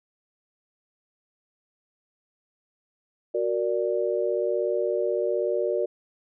sine chord, Gb augmented, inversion none, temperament equal, 370 / 466.2 / 587.3 Hz, Gb4 / Bb4 / D5, 0 / 0 / 0 cents, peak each -27 dBFS, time 3.34-5.86 s, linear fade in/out 10 ms, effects none

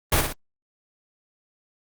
pink noise with echo, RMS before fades -19 dBFS, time 0.12-0.21 s, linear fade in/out 5 ms, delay 59 ms, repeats 2, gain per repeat -6 dB, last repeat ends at 0.328 s, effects Opus 32 kbps

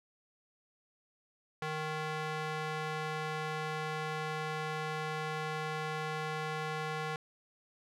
square tone with band-pass filter, 155.2 Hz, D#3, 4 cents flat, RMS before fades -37 dBFS, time 1.62-7.16 s, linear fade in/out 2 ms, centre 1400 Hz, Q 0.65, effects none

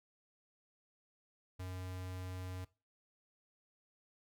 square tone with notch filter, 92 Hz, F#2, 9 cents flat, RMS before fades -44 dBFS, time 1.59-2.65 s, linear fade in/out 10 ms, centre 200 Hz, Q 1.8, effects noise-tail reverb RT60 0.3 s tail -19 dB re dry

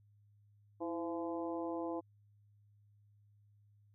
harmonic tone with a mistuned harmonic, 170.5 Hz, F3, 41 cents flat, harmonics 2 / 3 / 4 / 5 / 6, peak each -39 / -43 / -45 / -47 / -49 dBFS, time 0.8-2.01 s, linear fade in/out 20 ms, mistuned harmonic 2, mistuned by -56 cents, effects added 103 Hz sine -64 dBFS peak until 3.94 s

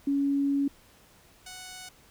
sine / 5% pulse tone pair in turn, 280 / 739.1 Hz, C#4 / F#5, +18 / -2 cents, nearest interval octave + perfect fourth, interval 1680 cents, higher second, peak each -23 / -30 dBFS, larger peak first, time 0.07-0.68 / 1.46-1.89 s, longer first, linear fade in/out 5 ms, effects pink hiss -58 dBFS RMS until 2.1 s

